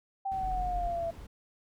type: exponential sweep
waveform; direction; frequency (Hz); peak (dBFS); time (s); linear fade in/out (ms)
sine; down; 784 to 665; -30; 0.25-1.11; 10
type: noise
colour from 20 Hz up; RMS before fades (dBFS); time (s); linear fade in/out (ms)
brown; -44; 0.31-1.27; 10
type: tone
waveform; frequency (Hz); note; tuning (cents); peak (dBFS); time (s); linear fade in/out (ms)
triangle; 42.78; F1; -35; -32; 0.43-0.88; 10
effects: none